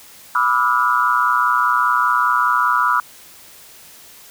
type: tone cluster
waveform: sine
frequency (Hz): 988 / 1180 / 1305 / 1425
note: B5 / D6 / E6 / F6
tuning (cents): 0 / +8 / -18 / +34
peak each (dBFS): -19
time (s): 0.35-3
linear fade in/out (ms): 2
effects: white hiss -43 dBFS RMS until 4.3 s